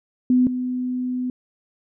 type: tone pair in turn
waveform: sine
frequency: 251.4 / 251.4 Hz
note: B3 / B3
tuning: +31 / +31 cents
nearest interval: unison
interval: 0 cents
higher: neither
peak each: -13 / -22 dBFS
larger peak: first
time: 0.3-0.47 / 0.47-1.3 s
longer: second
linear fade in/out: 2 ms
effects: none